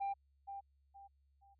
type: tone with echo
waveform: sine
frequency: 793 Hz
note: G5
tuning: 20 cents sharp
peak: -33 dBFS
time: 0-0.14 s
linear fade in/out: 20 ms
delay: 470 ms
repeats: 3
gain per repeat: -10 dB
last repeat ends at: 1.55 s
effects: tanh soft clip ceiling -34 dBFS + added 69 Hz sine -70 dBFS peak until 1.59 s